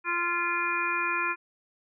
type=harmonic tone; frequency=346.4 Hz; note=F4; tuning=14 cents flat; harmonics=1 / 3 / 4 / 5 / 6 / 7; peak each=-38 / -31 / -31 / -34 / -42 / -30 dBFS; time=0.04-1.36 s; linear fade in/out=50 ms; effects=none